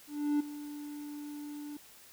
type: tone with ADSR envelope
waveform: triangle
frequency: 293.7 Hz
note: D4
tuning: in tune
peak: -23 dBFS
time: 0.07-1.77 s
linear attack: 330 ms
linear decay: 9 ms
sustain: -15 dB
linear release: 3 ms
effects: white hiss -56 dBFS RMS until 2.12 s